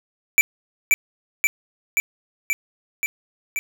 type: tone with echo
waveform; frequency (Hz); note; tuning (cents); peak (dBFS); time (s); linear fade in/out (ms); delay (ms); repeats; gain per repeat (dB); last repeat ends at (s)
square; 2329; D7; -15; -11; 0.38-0.41; 0; 530; 6; -2; 3.59
effects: none